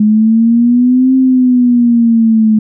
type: exponential two-way sweep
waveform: sine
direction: up then down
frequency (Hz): 210 to 263.1 to 214.8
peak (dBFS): -5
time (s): 0-2.59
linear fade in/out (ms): 5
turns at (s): 1.15
effects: none